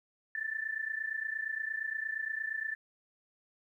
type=tone pair together; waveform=sine; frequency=1753 / 1781.6 Hz; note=A6 / A6; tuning=-7 / +21 cents; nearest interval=unison; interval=28 cents; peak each=-36 / -37 dBFS; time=0.35-2.75 s; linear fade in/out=2 ms; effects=12-bit